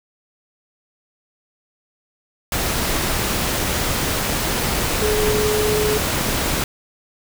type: tone in noise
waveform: sine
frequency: 424.3 Hz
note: G#4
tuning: 37 cents sharp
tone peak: -18 dBFS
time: 5.02-5.98 s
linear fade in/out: 2 ms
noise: pink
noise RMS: -21 dBFS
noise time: 2.52-6.64 s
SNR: 0 dB
effects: none